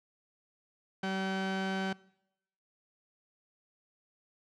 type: tone pair together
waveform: sawtooth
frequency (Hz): 191.3 / 765.2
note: G3 / G5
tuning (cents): -42 / -42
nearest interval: 2 octaves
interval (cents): 2400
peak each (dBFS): -29 / -31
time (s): 1.03-1.93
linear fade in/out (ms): 5
effects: noise-tail reverb RT60 0.8 s tail -22 dB re dry + low-pass 4000 Hz 12 dB/octave